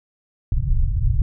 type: low-pass noise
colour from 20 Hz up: pink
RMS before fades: -18 dBFS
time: 0.52-1.22 s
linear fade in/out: 2 ms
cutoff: 130 Hz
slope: 48 dB/octave
effects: none